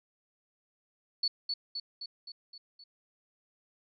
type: tone with echo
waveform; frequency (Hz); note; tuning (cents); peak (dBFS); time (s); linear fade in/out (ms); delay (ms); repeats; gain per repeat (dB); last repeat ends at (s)
sine; 4435; C#8; 0; -26; 1.23-1.28; 5; 260; 6; -4; 2.84
effects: none